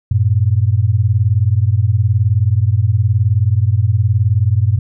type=beating tone pair; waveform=sine; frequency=95.3 / 114.3 Hz; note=G2 / A#2; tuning=-48 / -34 cents; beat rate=19 Hz; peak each=-13 dBFS; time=0.11-4.79 s; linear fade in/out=5 ms; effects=none